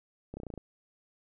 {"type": "slowing click train", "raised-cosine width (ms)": 2, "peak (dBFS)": -27, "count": 8, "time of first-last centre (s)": [0.34, 0.577], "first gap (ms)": 30, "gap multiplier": 1.04, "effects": []}